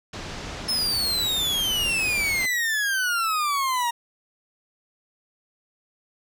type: low-pass noise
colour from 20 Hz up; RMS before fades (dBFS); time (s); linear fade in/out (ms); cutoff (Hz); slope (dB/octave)
pink; -35; 0.13-2.46; 5; 6500; 24
type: exponential sweep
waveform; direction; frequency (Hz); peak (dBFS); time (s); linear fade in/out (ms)
40% pulse; down; 5274 to 932.3; -21; 0.68-3.91; 10
effects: none